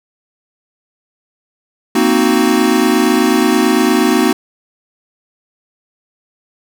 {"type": "chord", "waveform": "square", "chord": "C half-diminished seventh", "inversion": "third", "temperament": "equal", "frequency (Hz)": [233.1, 261.6, 311.1, 370], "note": ["Bb3", "C4", "Eb4", "Gb4"], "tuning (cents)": [0, 0, 0, 0], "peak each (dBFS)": -16, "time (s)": [1.95, 4.33], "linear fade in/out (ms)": 5, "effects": []}